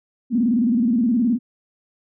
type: tone with vibrato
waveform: sine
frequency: 236.3 Hz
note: A#3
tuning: 24 cents sharp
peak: -15 dBFS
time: 0.3-1.39 s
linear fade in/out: 50 ms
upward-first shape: square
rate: 19 Hz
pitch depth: 120 cents each way
effects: none